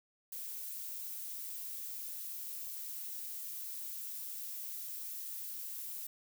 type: noise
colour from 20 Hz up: violet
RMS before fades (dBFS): -43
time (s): 0.32-6.07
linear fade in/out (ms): 5
effects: none